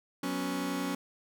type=chord; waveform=sawtooth; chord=F# suspended fourth; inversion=none; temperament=just; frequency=185 / 246.7 / 277.5 Hz; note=F#3 / B3 / C#4; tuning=0 / -2 / +2 cents; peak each=-33 / -34 / -29 dBFS; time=0.23-0.95 s; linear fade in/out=5 ms; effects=none